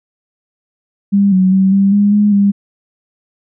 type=tone with pitch steps; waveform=sine; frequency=199.8 / 186.7 / 191.2 / 196.7 / 203.8 / 207.4 / 200.6 Hz; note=G3 / F#3 / G3 / G3 / G#3 / G#3 / G3; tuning=+33 / +16 / -43 / +6 / -32 / -2 / +40 cents; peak=-7 dBFS; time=1.12-2.52 s; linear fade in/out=20 ms; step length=200 ms; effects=none